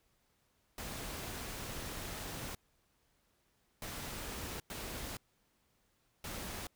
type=noise bursts at uneven times; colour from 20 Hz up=pink; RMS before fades=-43 dBFS; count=4; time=0.78-2.55 / 3.82-4.6 / 4.7-5.17 / 6.24-6.67 s; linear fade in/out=2 ms; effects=pink hiss -75 dBFS RMS until 6.75 s